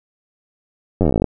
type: slowing click train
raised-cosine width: 2 ms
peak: -3 dBFS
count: 16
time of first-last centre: 1.01-1.243 s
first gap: 10 ms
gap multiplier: 1.06
effects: none